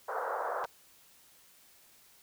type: band-pass noise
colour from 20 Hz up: pink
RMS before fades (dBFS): -35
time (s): 0.08-0.66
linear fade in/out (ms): 10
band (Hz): 470 to 1500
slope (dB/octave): 48
type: clicks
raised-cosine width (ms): 0.2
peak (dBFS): -28 / -28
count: 2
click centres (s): 0.641 / 0.647
effects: white hiss -61 dBFS RMS until 2.22 s